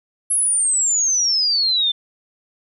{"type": "exponential sweep", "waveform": "sine", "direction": "down", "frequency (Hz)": [11000, 3520], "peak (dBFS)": -15, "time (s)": [0.3, 1.92], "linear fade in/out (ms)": 10, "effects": []}